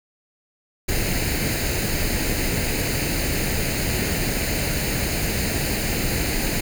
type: noise with comb filter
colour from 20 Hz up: pink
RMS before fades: -23 dBFS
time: 0.88-6.61 s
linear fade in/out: 10 ms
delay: 0.44 ms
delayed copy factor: +0.65
effects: none